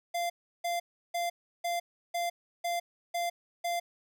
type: tone bursts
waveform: square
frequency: 692 Hz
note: F5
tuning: 16 cents flat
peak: -30 dBFS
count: 8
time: 0.14-3.8 s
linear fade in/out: 10 ms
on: 160 ms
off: 340 ms
effects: 11-bit